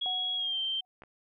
sine tone with pitch glide, 3322 to 3136 Hz, G#7 to G7, 0 to 0 cents, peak -29 dBFS, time 0.01-0.81 s, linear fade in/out 10 ms, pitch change -100 cents, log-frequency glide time 0.36-0.57 s
sine tone with exponential decay, 740 Hz, F#5, in tune, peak -34 dBFS, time 0.06-0.85 s, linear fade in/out 0 ms, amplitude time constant 170 ms
clicks, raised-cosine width 0.5 ms, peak -32 / -36 dBFS, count 2, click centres 1.021 / 1.036 s
effects none

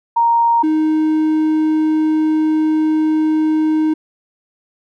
sine / triangle tone pair in turn, 932.3 / 311.7 Hz, A#5 / D#4, 0 / +3 cents, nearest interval octave + perfect fifth, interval 1897 cents, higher first, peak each -10 dBFS, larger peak neither, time 0.16-0.63 / 0.63-3.94 s, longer second, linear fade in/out 10 ms, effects none

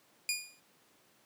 15% pulse tone with exponential decay, 2438 Hz, D#7, 36 cents flat, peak -21 dBFS, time 0.29-0.6 s, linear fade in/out 1 ms, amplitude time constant 67 ms, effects pink hiss -66 dBFS RMS until 1.25 s + high-pass 200 Hz 12 dB/octave

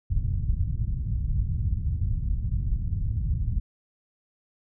white low-pass noise, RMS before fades -26 dBFS, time 0.1-3.6 s, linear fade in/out 10 ms, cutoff 110 Hz, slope 24 dB/octave, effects none

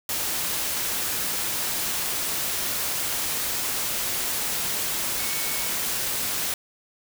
sine tone in noise, 2217 Hz, C#7, in tune, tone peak -37 dBFS, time 5.19-5.69 s, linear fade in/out 2 ms, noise white, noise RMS -27 dBFS, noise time 0.09-6.54 s, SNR -13 dB, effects none

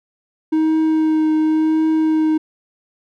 triangle tone with vibrato, 314.1 Hz, D#4, 16 cents sharp, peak -11 dBFS, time 0.52-2.38 s, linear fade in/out 10 ms, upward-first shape triangle, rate 0.92 Hz, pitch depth 16 cents each way, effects none

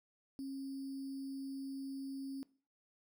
sine tone with sample-and-hold, 271.2 Hz, C#4, 38 cents flat, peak -40 dBFS, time 0.39-2.43 s, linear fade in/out 0 ms, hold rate 4900 Hz, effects noise-tail reverb RT60 0.4 s tail -20 dB re dry

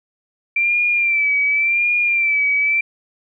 sine tone with vibrato, 2349 Hz, D7, in tune, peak -14 dBFS, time 0.56-2.81 s, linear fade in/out 5 ms, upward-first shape sine, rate 0.9 Hz, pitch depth 57 cents each way, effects none

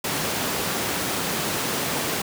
pink high-pass noise, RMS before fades -26 dBFS, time 0.04-2.22 s, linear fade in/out 5 ms, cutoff 160 Hz, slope 12 dB/octave, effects none

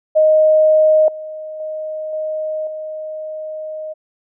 sine tone with level steps, 622 Hz, D#5, 1 cent flat, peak -8 / -26 / -22 / -19 / -24 dBFS, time 0.15-3.94 s, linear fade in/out 20 ms, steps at 1.08 / 1.6 / 2.13 / 2.67 s, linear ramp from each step 2 ms, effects none

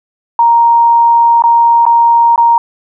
sine tone with dropouts, 934 Hz, A#5, 3 cents sharp, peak -4 dBFS, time 0.39-2.58 s, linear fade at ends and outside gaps 2 ms, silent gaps 1.422-1.438 / 1.854-1.864 / 2.36-2.378 s, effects none

